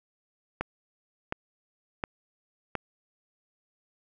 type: click train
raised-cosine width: 0.5 ms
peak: -14 dBFS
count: 4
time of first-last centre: 0.61-2.753 s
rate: 1.4 Hz
effects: none